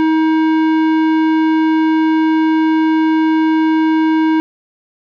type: tone with tanh clipping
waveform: sine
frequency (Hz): 317.2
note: D#4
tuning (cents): +33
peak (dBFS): -12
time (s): 0-4.4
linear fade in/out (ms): 0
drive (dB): 15
effects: none